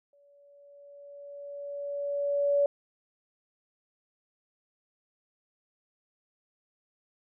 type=tone with exponential growth; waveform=sine; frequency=570 Hz; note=C#5; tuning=48 cents sharp; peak=-20 dBFS; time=0.13-2.66 s; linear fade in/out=2 ms; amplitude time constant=550 ms; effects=none